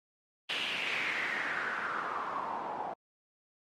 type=noise with low-pass filter sweep; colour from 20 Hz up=white; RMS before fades=-35 dBFS; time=0.49-2.94 s; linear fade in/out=10 ms; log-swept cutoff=3100 to 770 Hz; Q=4.2; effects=high-pass 200 Hz 12 dB/octave + Opus 32 kbps